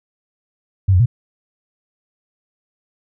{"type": "tone with pitch steps", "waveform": "sine", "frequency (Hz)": [96.4, 89.5, 120.9], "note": ["G2", "F2", "B2"], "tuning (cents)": [-28, 43, -36], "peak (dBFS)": -9, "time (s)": [0.88, 1.06], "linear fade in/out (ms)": 10, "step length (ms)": 60, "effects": []}